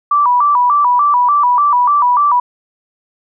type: tone with vibrato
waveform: sine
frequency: 1069 Hz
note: C6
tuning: 37 cents sharp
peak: -8 dBFS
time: 0.11-2.4 s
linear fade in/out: 5 ms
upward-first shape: square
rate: 3.4 Hz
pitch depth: 150 cents each way
effects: none